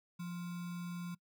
sine tone with sample-and-hold, 174.9 Hz, F3, 3 cents sharp, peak -39 dBFS, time 0.19-1.15 s, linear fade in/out 10 ms, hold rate 1225 Hz, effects noise-tail reverb RT60 0.1 s tail -22 dB re dry

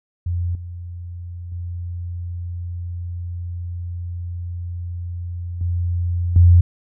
sine tone with level steps, 87.31 Hz, F2, in tune, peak -19 / -29 / -25 / -18 / -7 dBFS, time 0.26-6.61 s, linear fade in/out 5 ms, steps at 0.55 / 1.52 / 5.61 / 6.36 s, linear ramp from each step 2 ms, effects none

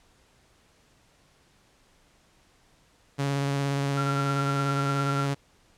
sawtooth tone with vibrato, 139.8 Hz, C#3, 15 cents sharp, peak -21 dBFS, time 3.18-5.35 s, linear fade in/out 20 ms, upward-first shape square, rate 17 Hz, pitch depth 14 cents each way
sine tone with tremolo, 1368 Hz, F6, 36 cents flat, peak -27 dBFS, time 3.97-5.26 s, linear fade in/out 5 ms, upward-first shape sine, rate 10 Hz, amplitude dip 60%
effects pink hiss -62 dBFS RMS until 5.77 s + low-pass 9000 Hz 12 dB/octave

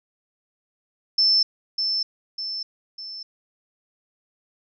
sine tone with echo, 5300 Hz, E8, 9 cents sharp, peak -15 dBFS, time 1.18-1.43 s, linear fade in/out 5 ms, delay 600 ms, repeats 3, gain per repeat -6 dB, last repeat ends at 3.23 s, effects none

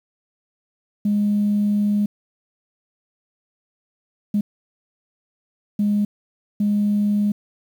sine tone bursts at uneven times, 206.4 Hz, G#3, 10 cents flat, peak -15 dBFS, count 4, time 1.05-2.06 / 4.34-4.41 / 5.79-6.05 / 6.6-7.32 s, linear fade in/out 5 ms, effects tanh soft clip ceiling -12 dBFS + 8-bit

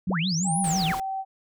sine tone with vibrato, 174.61 Hz, F3, in tune, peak -24 dBFS, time 0.07-0.92 s, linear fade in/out 5 ms, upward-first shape sine, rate 6 Hz, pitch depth 160 cents each way
sine linear two-way sweep, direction up then down, 61.74 to 10410 to 867 Hz, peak -27 dBFS, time 0.09-0.95 s, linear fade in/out 0 ms, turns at 0.59 s
sine tone with pitch glide, 801 to 770.6 Hz, G5 to G5, +37 to -30 cents, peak -27 dBFS, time 0.44-1.25 s, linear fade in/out 50 ms, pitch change -67 cents, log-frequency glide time 0.59-0.77 s
pink noise, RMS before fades -37 dBFS, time 0.64-1 s, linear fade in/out 2 ms
effects none

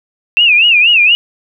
sine tone with vibrato, 2637 Hz, E7, in tune, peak -5 dBFS, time 0.37-1.15 s, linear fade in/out 0 ms, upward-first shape sine, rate 4.2 Hz, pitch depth 170 cents each way, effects none

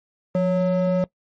triangle ring-modulated tone, 366 Hz, F#4, 19 cents flat, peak -12 dBFS, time 0.35-1.04 s, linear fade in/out 0 ms, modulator 189 Hz, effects noise-tail reverb RT60 0.1 s tail -21 dB re dry + MP3 32 kbps

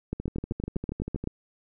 two click trains, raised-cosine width 3 ms, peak -16 / -20 dBFS, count 10 / 14, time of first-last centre 0.13-1.274 / 0.2-1.24 s, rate 7.87 / 12.5 Hz, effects none

